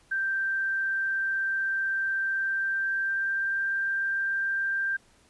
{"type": "tone with pitch glide", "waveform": "sine", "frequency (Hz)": [1569, 1581.7], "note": ["G6", "G6"], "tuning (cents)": [1, 15], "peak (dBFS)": -25, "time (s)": [0.11, 4.97], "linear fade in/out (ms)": 10, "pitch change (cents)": 14, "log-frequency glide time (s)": [2.32, 3.64], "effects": ["pink hiss -61 dBFS RMS until 5.29 s", "resampled to 24000 Hz"]}